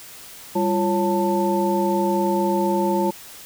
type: tone cluster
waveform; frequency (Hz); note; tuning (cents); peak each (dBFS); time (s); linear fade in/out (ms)
sine; 197.8 / 346.5 / 549 / 888; G3 / F4 / C#5 / A5; +16 / -14 / -17 / +16; -23 / -22 / -26 / -23; 0.55-3.11; 10
effects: white hiss -41 dBFS RMS until 3.45 s